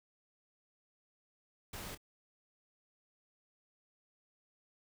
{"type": "noise with echo", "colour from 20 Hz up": "pink", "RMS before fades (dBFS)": -45, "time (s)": [1.73, 1.95], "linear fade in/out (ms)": 5, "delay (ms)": 26, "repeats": 1, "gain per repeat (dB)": -12, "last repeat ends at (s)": 1.976, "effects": []}